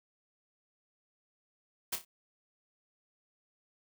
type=noise with echo; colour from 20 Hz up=white; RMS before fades=-33 dBFS; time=1.92-1.96 s; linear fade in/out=10 ms; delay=30 ms; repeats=3; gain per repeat=-9 dB; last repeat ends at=2.05 s; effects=none